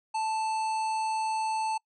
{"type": "harmonic tone with a mistuned harmonic", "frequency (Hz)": 880, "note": "A5", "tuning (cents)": 0, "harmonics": [1, 3, 5, 7, 9, 10], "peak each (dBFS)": [-27, -41, -44, -50, -50, -50], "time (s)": [0.14, 1.78], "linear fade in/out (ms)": 10, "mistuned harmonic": 9, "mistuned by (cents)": 23, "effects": ["noise-tail reverb RT60 0.1 s tail -26 dB re dry"]}